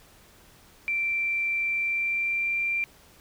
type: tone with pitch glide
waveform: sine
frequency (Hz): 2349 to 2367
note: D7 to D7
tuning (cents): 0 to +13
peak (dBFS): -24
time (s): 0.88-2.84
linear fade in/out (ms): 0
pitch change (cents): +13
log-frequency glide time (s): 1.77-2.59
effects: pink hiss -55 dBFS RMS until 3.2 s